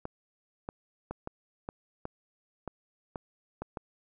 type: clicks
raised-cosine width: 1 ms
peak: -22 dBFS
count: 10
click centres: 0.054 / 0.689 / 1.11 / 1.274 / 1.689 / 2.054 / 2.677 / 3.158 / 3.62 / 3.772 s
effects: none